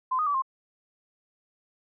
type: tone with pitch steps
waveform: sine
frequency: 1030 / 1240 / 1151 / 1061 Hz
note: C6 / D#6 / D6 / C6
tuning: -28 / -6 / -35 / +24 cents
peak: -23 dBFS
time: 0.11-0.422 s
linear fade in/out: 10 ms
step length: 78 ms
effects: none